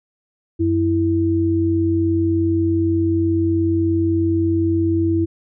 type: tone pair together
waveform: sine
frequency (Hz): 93 / 329.7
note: F#2 / E4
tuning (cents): +9 / 0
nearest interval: octave + minor seventh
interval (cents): 2191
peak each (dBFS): -20 / -16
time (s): 0.59-5.26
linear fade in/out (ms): 20
effects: none